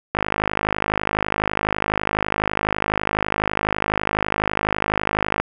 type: click train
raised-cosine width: 0.5 ms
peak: -4 dBFS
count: 274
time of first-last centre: 0.15-5.4 s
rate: 52 Hz
effects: none